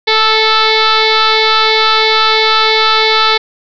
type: tone with frequency modulation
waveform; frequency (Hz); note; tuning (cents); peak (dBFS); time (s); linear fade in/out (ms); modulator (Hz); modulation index
sine; 1318.5; E6; 0; -7; 0.07-3.38; 10; 439; 7
effects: none